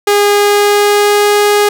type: tone with pitch glide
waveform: sawtooth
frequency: 409.4 to 413.2 Hz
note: G#4 to G#4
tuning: -25 to -9 cents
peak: -3 dBFS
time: 0.07-1.69 s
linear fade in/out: 5 ms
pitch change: +16 cents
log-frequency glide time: 0.3-1.37 s
effects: none